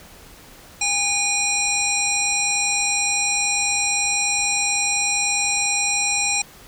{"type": "harmonic tone with a mistuned harmonic", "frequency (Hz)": 813, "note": "G#5", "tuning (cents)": -37, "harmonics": [1, 3, 5, 7, 9, 10], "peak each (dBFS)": [-29, -23, -28, -25, -24, -29], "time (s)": [0.81, 6.42], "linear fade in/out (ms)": 5, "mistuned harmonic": 9, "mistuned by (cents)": 34, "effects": ["pink hiss -45 dBFS RMS until 6.67 s"]}